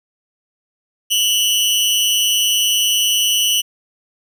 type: tone with amplitude modulation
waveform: sawtooth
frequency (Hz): 2960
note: F#7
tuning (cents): 0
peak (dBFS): -7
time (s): 1.1-3.62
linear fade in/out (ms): 20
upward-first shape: sine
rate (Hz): 210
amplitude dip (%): 75
effects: none